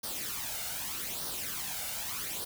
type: noise with flanger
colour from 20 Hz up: white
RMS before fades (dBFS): -37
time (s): 0.03-2.45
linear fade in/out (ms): 10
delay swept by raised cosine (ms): 0.2 to 1.4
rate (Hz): 0.82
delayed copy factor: +0.6
effects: none